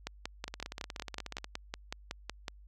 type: two click trains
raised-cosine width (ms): 0.2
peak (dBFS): -22 / -19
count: 17 / 14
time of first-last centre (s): 0.48-1.444 / 0.07-2.482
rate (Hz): 16.6 / 5.39
effects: added 50 Hz sine -52 dBFS peak until 2.67 s